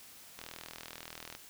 click train, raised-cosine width 0.2 ms, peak -26 dBFS, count 40, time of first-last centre 0.39-1.351 s, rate 40.6 Hz, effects white hiss -54 dBFS RMS until 1.49 s

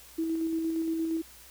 sine tone with tremolo, 325.5 Hz, E4, 22 cents flat, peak -26 dBFS, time 0.18-1.22 s, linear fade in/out 10 ms, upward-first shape square, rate 8.6 Hz, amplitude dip 25%, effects added 60 Hz sine -59 dBFS peak until 1.5 s + white hiss -52 dBFS RMS until 1.5 s

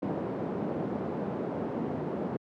pink band-pass noise, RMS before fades -33 dBFS, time 0.02-2.37 s, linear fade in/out 10 ms, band 180 to 550 Hz, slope 12 dB/octave, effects high-pass 100 Hz 12 dB/octave

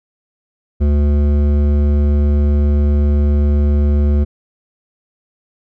sine tone with hard clipping, 72.7 Hz, D2, 17 cents flat, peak -12 dBFS, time 0.8-4.25 s, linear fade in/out 20 ms, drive 12 dB, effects none

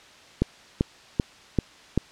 click train, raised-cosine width 3 ms, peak -7 dBFS, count 5, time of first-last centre 0.42-1.976 s, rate 2.57 Hz, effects white hiss -50 dBFS RMS until 2.11 s + low-pass 5000 Hz 12 dB/octave

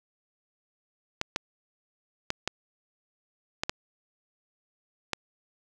clicks, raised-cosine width 0.2 ms, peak -10 dBFS, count 7, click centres 1.214 / 1.361 / 2.304 / 2.476 / 3.635 / 3.695 / 5.133 s, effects none

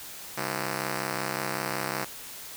5% pulse ring-modulated tone, 169 Hz, E3, 43 cents sharp, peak -15 dBFS, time 0.37-2.05 s, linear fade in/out 10 ms, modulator 32.7 Hz, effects white hiss -42 dBFS RMS until 2.56 s

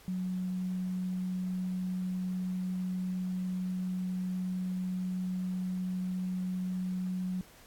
sine tone, 183.9 Hz, F#3, 10 cents flat, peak -31 dBFS, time 0.08-7.41 s, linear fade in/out 0 ms, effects pink hiss -57 dBFS RMS until 7.66 s + AAC 64 kbps

